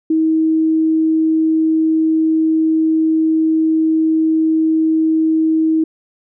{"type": "tone", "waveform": "sine", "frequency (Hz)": 318.6, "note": "D#4", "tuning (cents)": 41, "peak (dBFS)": -11, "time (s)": [0.1, 5.84], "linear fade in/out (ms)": 5, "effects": []}